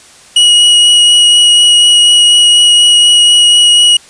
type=tone with vibrato; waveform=45% pulse; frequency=2907 Hz; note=F#7; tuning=31 cents flat; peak=-3 dBFS; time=0.36-3.97 s; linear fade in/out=5 ms; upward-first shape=triangle; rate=4.1 Hz; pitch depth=9 cents each way; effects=white hiss -38 dBFS RMS until 4.09 s + resampled to 22050 Hz